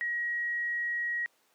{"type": "tone", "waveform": "sine", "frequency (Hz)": 1900, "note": "A#6", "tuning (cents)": 33, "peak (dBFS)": -29, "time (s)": [0.01, 1.26], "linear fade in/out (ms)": 0, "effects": ["pink hiss -68 dBFS RMS until 1.54 s", "high-pass 400 Hz 12 dB/octave"]}